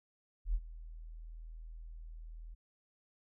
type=tone with ADSR envelope; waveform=sine; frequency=40.44 Hz; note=E1; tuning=32 cents flat; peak=-27 dBFS; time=0.45-2.55 s; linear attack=91 ms; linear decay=52 ms; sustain=-18 dB; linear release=17 ms; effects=none